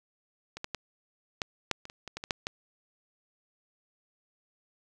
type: clicks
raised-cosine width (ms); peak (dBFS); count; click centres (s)
0.2; -23 / -17 / -16 / -13 / -9 / -26 / -28 / -23 / -20 / -20 / -10 / -15; 12; 0.57 / 0.644 / 0.747 / 1.418 / 1.713 / 1.854 / 1.899 / 2.077 / 2.17 / 2.239 / 2.308 / 2.469
effects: none